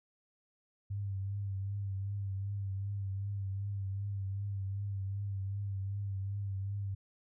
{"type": "tone with vibrato", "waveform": "sine", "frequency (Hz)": 98.8, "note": "G2", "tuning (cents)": 14, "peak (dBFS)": -34, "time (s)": [0.9, 6.95], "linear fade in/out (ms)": 10, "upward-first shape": "triangle", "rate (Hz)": 2.6, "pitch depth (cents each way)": 50, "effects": []}